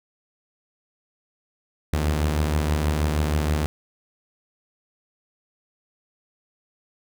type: beating tone pair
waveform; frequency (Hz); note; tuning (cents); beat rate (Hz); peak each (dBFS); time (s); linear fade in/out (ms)
sawtooth; 75 / 81.3; D2 / E2; +37 / -23; 6.3; -17 / -25; 1.93-3.66; 0
effects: none